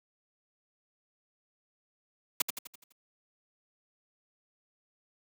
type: noise with echo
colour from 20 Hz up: white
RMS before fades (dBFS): -26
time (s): 2.4-2.42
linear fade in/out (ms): 5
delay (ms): 84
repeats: 6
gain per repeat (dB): -6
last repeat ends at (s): 2.924
effects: high-pass 200 Hz 12 dB/octave